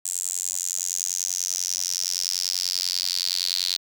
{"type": "tone with high-pass filter sweep", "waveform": "sawtooth", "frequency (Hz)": 90.4, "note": "F#2", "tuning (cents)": -40, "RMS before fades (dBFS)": -27, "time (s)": [0.05, 3.77], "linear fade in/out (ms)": 5, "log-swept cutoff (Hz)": [7700, 4200], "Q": 6.2, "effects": []}